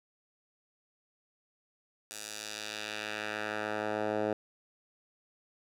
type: tone with band-pass filter sweep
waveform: 10% pulse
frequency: 106.5 Hz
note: G#2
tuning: 44 cents sharp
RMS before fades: -36 dBFS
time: 2.11-4.33 s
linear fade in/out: 0 ms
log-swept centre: 8300 to 550 Hz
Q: 1
effects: none